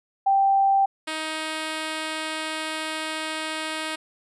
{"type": "tone pair in turn", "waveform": ["sine", "5% pulse"], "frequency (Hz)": [784, 314.3], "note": ["G5", "D#4"], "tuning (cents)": [0, 18], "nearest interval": "octave + major third", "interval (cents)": 1582, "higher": "first", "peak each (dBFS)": -16, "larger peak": "neither", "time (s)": [[0.26, 0.86], [1.07, 3.96]], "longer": "second", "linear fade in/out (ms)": 10, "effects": ["resampled to 22050 Hz"]}